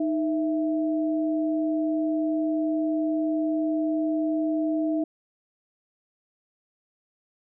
sine tone pair together, 311.5 / 660 Hz, D#4 / E5, +2 / +2 cents, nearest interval octave + minor second, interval 1300 cents, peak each -23 / -30 dBFS, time 0-5.04 s, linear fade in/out 5 ms, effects none

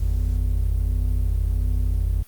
triangle tone pair together, 49.16 / 82.41 Hz, G1 / E2, +6 / 0 cents, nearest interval major sixth, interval 894 cents, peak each -18 / -22 dBFS, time 0-2.23 s, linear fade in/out 10 ms, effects white hiss -52 dBFS RMS until 2.27 s + Opus 48 kbps

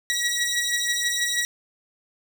15% pulse beating tone pair, 1914 / 1920.2 Hz, A#6 / B6, +45 / -49 cents, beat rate 6.2 Hz, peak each -21 / -18 dBFS, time 0.1-1.45 s, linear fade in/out 0 ms, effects none

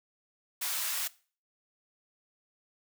white high-pass noise, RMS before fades -33 dBFS, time 0.61-1.08 s, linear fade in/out 10 ms, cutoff 960 Hz, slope 12 dB/octave, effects noise-tail reverb RT60 0.4 s tail -20 dB re dry

